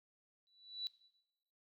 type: tone with exponential growth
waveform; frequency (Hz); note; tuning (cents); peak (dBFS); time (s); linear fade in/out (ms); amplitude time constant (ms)
sine; 3951; B7; 0; -35; 0.47-0.87; 0; 86
effects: noise-tail reverb RT60 0.8 s tail -18 dB re dry